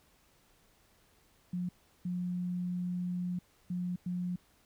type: tone bursts at uneven times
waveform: sine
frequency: 178.6 Hz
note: F3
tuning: 39 cents sharp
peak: -32 dBFS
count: 4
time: 1.53-1.69 / 2.05-3.39 / 3.7-3.96 / 4.06-4.36 s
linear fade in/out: 5 ms
effects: pink hiss -67 dBFS RMS until 4.65 s